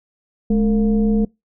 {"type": "tone with frequency modulation", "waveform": "sine", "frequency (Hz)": 212, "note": "G#3", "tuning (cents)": 36, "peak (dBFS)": -13, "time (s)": [0.5, 1.25], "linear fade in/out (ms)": 5, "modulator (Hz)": 245, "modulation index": 0.69, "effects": ["noise-tail reverb RT60 0.2 s tail -24 dB re dry"]}